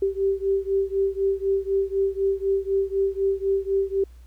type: beating tone pair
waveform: sine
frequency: 388.8 / 392.8 Hz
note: G4 / G4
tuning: -14 / +4 cents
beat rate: 4 Hz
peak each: -23 / -24 dBFS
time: 0.02-4.04 s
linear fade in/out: 5 ms
effects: added 60 Hz sine -43 dBFS peak until 4.26 s + pink hiss -62 dBFS RMS until 4.26 s